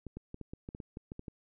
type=clicks; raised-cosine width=3 ms; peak=-29 dBFS; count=12; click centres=0.067 / 0.17 / 0.344 / 0.413 / 0.535 / 0.689 / 0.749 / 0.802 / 0.971 / 1.119 / 1.194 / 1.282 s; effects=none